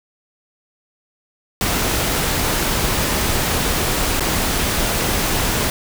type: noise with dropouts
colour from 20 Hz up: pink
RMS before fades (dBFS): -19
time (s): 1.61-5.7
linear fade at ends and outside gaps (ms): 1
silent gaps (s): 4.197-4.206
effects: none